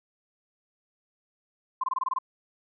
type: tone bursts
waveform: sine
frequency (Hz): 1043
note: C6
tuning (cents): -6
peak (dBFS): -24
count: 8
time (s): 1.81-2.187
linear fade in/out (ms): 5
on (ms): 27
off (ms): 23
effects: none